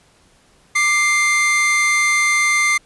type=tone pair together; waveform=45% pulse; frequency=1184.9 / 2093 Hz; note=D6 / C7; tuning=+15 / 0 cents; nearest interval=minor seventh; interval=985 cents; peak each=-22 / -14 dBFS; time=0.75-2.78 s; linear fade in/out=10 ms; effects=pink hiss -54 dBFS RMS until 2.85 s + resampled to 24000 Hz